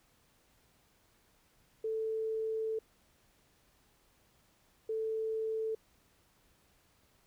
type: tone bursts at uneven times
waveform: sine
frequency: 441.7 Hz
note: A4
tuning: 7 cents sharp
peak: -32 dBFS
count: 2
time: 1.84-2.79 / 4.89-5.75 s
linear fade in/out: 5 ms
effects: pink hiss -69 dBFS RMS until 7.26 s